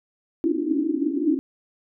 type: band-pass noise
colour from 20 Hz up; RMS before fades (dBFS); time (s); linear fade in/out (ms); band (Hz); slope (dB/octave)
pink; -23; 0.44-1.39; 0; 270 to 350; 96
effects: none